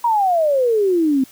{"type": "exponential sweep", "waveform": "sine", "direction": "down", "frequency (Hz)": [969, 255.7], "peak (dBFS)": -13, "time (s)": [0.04, 1.24], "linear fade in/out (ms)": 5, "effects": ["white hiss -46 dBFS RMS until 1.31 s"]}